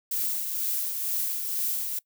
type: noise with tremolo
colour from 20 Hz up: violet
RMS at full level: -27 dBFS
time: 0.11-1.99 s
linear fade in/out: 5 ms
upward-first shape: triangle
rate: 2.1 Hz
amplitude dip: 45%
effects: noise-tail reverb RT60 0.1 s tail -23 dB re dry